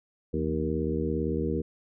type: harmonic tone with a mistuned harmonic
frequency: 77.78 Hz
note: D#2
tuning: in tune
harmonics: 1 / 2 / 3 / 4 / 5 / 6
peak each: -33 / -33 / -33 / -33 / -33 / -33 dBFS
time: 0.33-1.62 s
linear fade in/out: 10 ms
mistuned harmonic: 2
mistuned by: +83 cents
effects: none